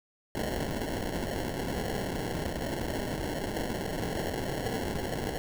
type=noise with sample-and-hold; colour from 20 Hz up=white; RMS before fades=-33 dBFS; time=0.35-5.38 s; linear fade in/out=0 ms; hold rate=1225 Hz; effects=none